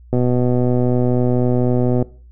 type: click train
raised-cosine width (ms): 2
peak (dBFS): -5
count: 236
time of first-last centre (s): 0.13-2.025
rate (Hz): 124
effects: noise-tail reverb RT60 0.4 s tail -20 dB re dry + added 60 Hz sine -40 dBFS peak until 2.31 s